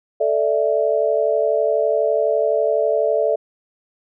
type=chord; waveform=sine; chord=A suspended fourth; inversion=none; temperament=equal; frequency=440 / 587.3 / 659.3 Hz; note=A4 / D5 / E5; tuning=0 / 0 / 0 cents; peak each=-20 / -19 / -20 dBFS; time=0.2-3.36 s; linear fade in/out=10 ms; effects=none